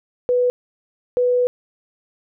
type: tone bursts at uneven times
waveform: sine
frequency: 493.9 Hz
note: B4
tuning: in tune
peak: -14 dBFS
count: 2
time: 0.29-0.5 / 1.17-1.47 s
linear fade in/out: 0 ms
effects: none